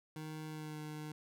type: tone with pitch glide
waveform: 25% pulse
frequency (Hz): 155.56 to 152.62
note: D#3 to D#3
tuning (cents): 0 to -33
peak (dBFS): -39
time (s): 0.16-1.12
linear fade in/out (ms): 2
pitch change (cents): -33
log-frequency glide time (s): 0.48-0.78
effects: none